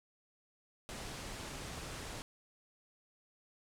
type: low-pass noise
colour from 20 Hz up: pink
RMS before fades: -45 dBFS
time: 0.89-2.22 s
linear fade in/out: 0 ms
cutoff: 9900 Hz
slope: 24 dB/octave
effects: none